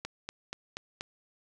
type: click train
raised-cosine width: 0.2 ms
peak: -19 dBFS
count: 5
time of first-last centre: 0.05-1.009 s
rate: 4.17 Hz
effects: none